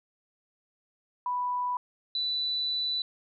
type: tone pair in turn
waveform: sine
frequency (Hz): 987.8 / 3976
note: B5 / B7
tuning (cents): 0 / +11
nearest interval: 2 octaves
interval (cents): 2411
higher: second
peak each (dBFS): -27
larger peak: neither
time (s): 1.26-1.77 / 2.15-3.02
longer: second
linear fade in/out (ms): 2
effects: none